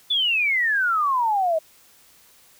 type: exponential sweep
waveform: sine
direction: down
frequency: 3520 to 621 Hz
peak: -18 dBFS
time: 0.1-1.59 s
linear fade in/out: 10 ms
effects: white hiss -54 dBFS RMS until 2.59 s